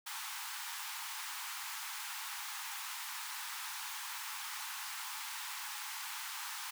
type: high-pass noise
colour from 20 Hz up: pink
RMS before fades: -43 dBFS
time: 0.06-6.71 s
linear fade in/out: 10 ms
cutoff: 820 Hz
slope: 96 dB/octave
effects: none